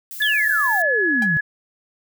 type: noise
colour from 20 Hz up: violet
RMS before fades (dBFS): -33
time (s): 0.11-0.82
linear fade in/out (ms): 0
type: tone with pitch glide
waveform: sine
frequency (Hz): 1711 to 1692.3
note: A6 to G#6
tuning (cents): -49 to +32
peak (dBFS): -17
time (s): 0.2-1.41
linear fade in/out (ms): 10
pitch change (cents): -19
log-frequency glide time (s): 0.84-1.06
type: exponential sweep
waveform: sine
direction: down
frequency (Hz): 3583 to 146.83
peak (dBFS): -21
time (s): 0.22-1.37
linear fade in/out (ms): 0
type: tone with exponential decay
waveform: sawtooth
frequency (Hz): 792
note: G5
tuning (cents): +18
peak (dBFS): -22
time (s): 1.22-1.3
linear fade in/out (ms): 2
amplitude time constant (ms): 16
effects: none